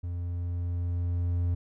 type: tone with level ramp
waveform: triangle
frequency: 87.31 Hz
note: F2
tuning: in tune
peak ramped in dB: -29 to -22 dBFS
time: 0.03-1.55 s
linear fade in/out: 10 ms
effects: none